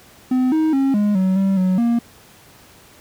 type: tone with pitch steps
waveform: triangle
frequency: 255.2 / 315 / 271 / 207.1 / 187.9 / 193.8 / 185.3 / 235.1 Hz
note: C4 / D#4 / C#4 / G#3 / F#3 / G3 / F#3 / A#3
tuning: -43 / +21 / -39 / -5 / +27 / -20 / +3 / +15 cents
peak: -12 dBFS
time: 0.31-1.99 s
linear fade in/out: 5 ms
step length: 210 ms
effects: pink hiss -47 dBFS RMS until 3 s + high-pass 60 Hz 12 dB/octave